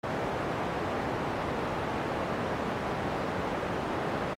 white low-pass noise, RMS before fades -32 dBFS, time 0.03-4.34 s, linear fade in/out 10 ms, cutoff 850 Hz, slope 12 dB/octave, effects high-pass 80 Hz 12 dB/octave + AAC 48 kbps

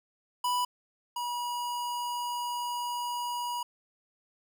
square tone pair in turn, 986 / 966.8 Hz, B5 / B5, -3 / -37 cents, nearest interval unison, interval 34 cents, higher first, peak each -27 / -32 dBFS, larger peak first, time 0.44-0.65 / 1.16-3.63 s, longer second, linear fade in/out 5 ms, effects none

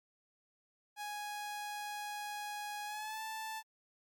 sawtooth tone with pitch glide, 830.6 to 880 Hz, G#5 to A5, 0 to 0 cents, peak -36 dBFS, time 0.96-3.63 s, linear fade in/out 50 ms, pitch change +100 cents, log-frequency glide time 2.85-3.21 s, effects MP3 96 kbps

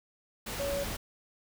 sine tone in noise, 562 Hz, C#5, 24 cents sharp, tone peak -31 dBFS, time 0.59-0.84 s, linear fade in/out 10 ms, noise pink, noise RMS -37 dBFS, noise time 0.46-0.97 s, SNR +3 dB, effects none

